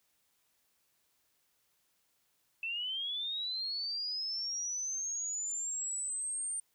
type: linear sweep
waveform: sine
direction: up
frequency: 2637 to 8870 Hz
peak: -34 dBFS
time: 2.63-6.6 s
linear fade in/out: 2 ms
effects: white hiss -75 dBFS RMS until 6.74 s